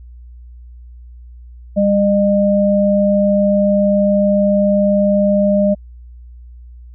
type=tone pair together; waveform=sine; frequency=199.9 / 607 Hz; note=G3 / D#5; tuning=+34 / -43 cents; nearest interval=octave + perfect fifth; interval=1923 cents; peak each=-13 dBFS; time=1.76-5.75 s; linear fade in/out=20 ms; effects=added 60 Hz sine -34 dBFS peak until 6.94 s